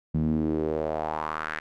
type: tone with band-pass filter sweep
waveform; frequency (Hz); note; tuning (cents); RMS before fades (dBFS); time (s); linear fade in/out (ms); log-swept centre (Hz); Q
sawtooth; 77.78; D#2; 0; -28; 0.14-1.6; 10; 180 to 1800; 3.4
effects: none